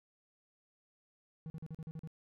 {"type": "tone bursts", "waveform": "triangle", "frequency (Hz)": 159.7, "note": "D#3", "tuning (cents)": 45, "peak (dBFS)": -39, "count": 8, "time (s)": [1.46, 2.074], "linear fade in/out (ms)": 0, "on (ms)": 40, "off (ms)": 42, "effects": []}